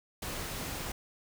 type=noise; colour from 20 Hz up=pink; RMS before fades=-38 dBFS; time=0.22-0.92 s; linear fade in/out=5 ms; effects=none